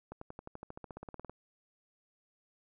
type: accelerating click train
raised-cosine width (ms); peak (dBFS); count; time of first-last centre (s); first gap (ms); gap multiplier
1; -30; 18; 0.12-1.296; 94; 0.96
effects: none